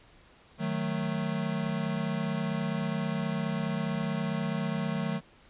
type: chord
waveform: square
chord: D# diminished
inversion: none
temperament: equal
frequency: 155.56 / 185 / 220 Hz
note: D#3 / F#3 / A3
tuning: 0 / 0 / 0 cents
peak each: -34 dBFS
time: 0.58-5.21 s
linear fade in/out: 50 ms
effects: pink hiss -58 dBFS RMS until 5.49 s + resampled to 8000 Hz